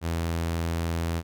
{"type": "tone", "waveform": "sawtooth", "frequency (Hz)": 83.4, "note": "E2", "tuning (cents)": 21, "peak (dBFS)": -22, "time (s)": [0.01, 1.23], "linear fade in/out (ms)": 50, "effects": []}